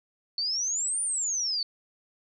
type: exponential two-way sweep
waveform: sine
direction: up then down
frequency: 4435 to 9397 to 4435 Hz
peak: -26 dBFS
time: 0.38-1.63 s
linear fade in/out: 2 ms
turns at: 1.02 s
effects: none